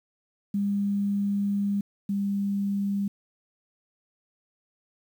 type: tone pair in turn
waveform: sine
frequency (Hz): 201.3 / 199.79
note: G3 / G3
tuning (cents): +46 / +33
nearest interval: unison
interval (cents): 13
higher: first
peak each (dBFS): -23 / -24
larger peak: first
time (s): 0.54-1.81 / 2.09-3.08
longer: first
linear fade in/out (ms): 5
effects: 9-bit